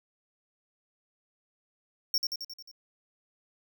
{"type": "tone with echo", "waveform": "square", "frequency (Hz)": 5500, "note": "F8", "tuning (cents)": -27, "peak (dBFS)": -24, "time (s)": [2.14, 2.18], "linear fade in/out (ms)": 2, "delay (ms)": 89, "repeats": 6, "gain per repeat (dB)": -4, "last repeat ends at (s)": 2.714, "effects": []}